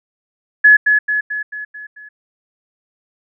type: tone with echo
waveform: sine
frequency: 1700 Hz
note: G#6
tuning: 40 cents sharp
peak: -4 dBFS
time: 0.64-0.77 s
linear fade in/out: 10 ms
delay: 220 ms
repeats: 6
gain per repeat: -5 dB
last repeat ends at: 2.09 s
effects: none